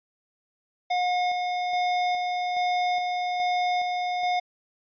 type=tone with tremolo; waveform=square; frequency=720 Hz; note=F#5; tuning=47 cents flat; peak=-23 dBFS; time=0.9-4.4 s; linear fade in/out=10 ms; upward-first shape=square; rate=1.2 Hz; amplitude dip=30%; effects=resampled to 11025 Hz